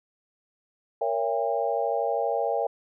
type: chord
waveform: sine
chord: A# diminished seventh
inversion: none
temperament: just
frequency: 466.2 / 559.4 / 671.3 / 805.5 Hz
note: A#4 / C#5 / E5 / G5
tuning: 0 / +16 / +31 / +47 cents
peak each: -29 dBFS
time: 1.01-2.67 s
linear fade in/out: 5 ms
effects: none